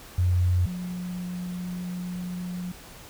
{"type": "tone pair in turn", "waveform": "sine", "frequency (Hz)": [89.6, 179.2], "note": ["F2", "F3"], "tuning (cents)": [45, 45], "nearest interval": "octave", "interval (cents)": 1200, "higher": "second", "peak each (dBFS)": [-19, -30], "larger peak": "first", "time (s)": [[0.18, 0.66], [0.66, 2.72]], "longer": "second", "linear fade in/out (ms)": 5, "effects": ["pink hiss -46 dBFS RMS until 3.09 s"]}